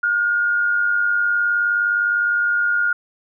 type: tone pair together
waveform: sine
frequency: 1423 / 1522.5 Hz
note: F6 / F#6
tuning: +32 / +49 cents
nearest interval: minor second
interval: 117 cents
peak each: -16 / -26 dBFS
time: 0.03-2.93 s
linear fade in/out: 5 ms
effects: none